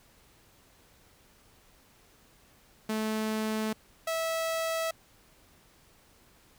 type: tone pair in turn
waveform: sawtooth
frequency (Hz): 217.6 / 652.1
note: A3 / E5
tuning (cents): -19 / -19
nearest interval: octave + perfect fifth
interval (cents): 1900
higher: second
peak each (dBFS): -25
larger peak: neither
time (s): 2.89-3.73 / 4.07-4.91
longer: neither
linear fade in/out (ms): 5
effects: pink hiss -61 dBFS RMS until 6.58 s